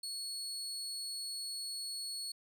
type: tone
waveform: 30% pulse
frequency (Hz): 4370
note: C#8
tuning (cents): -26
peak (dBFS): -36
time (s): 0.03-2.32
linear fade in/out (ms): 5
effects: none